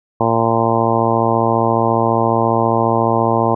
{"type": "harmonic tone", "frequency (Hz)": 114.6, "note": "A#2", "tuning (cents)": -29, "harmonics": [1, 2, 3, 4, 5, 6, 7, 8, 9], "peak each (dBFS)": [-21, -21, -21, -21, -21, -21, -21, -21, -21], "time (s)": [0.2, 3.55], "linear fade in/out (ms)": 5, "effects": []}